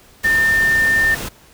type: tone in noise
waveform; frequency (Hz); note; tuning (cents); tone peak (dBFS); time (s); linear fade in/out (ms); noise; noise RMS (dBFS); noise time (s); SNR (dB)
sine; 1800; A6; +39; -12; 0.24-1.15; 10; pink; -27; 0.23-1.29; +12
effects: pink hiss -48 dBFS RMS until 1.53 s